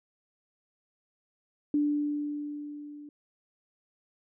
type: tone with level ramp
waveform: sine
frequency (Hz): 293.7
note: D4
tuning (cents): 0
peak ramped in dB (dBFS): -22 to -43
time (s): 1.74-3.09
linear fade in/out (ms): 2
effects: none